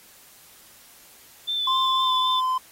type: tone with vibrato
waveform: sine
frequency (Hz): 3520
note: A7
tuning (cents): 0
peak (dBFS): -23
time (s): 1.47-2.41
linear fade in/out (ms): 20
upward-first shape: sine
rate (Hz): 3.9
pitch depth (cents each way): 22
type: tone with pitch glide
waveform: triangle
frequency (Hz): 1046.5 to 1026.7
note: C6 to C6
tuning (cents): 0 to -33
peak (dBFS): -19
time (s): 1.67-2.58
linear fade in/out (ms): 5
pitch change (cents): -33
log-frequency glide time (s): 2.03-2.08
effects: white hiss -51 dBFS RMS until 2.71 s + AAC 48 kbps